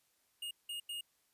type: tone bursts at uneven times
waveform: square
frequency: 2851 Hz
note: F7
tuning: 35 cents sharp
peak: -40 dBFS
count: 3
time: 0.42-0.51 / 0.69-0.8 / 0.89-1.01 s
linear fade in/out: 5 ms
effects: white hiss -75 dBFS RMS until 1.33 s + resampled to 32000 Hz